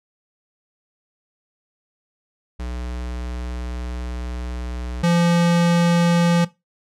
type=tone pair in turn; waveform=square; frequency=61 / 171.74 Hz; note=B1 / F3; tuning=-21 / -29 cents; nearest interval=octave + tritone; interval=1792 cents; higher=second; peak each=-27 / -15 dBFS; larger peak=second; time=2.59-5.03 / 5.03-6.45 s; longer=first; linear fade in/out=10 ms; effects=noise-tail reverb RT60 0.2 s tail -17 dB re dry + low-pass 8000 Hz 12 dB/octave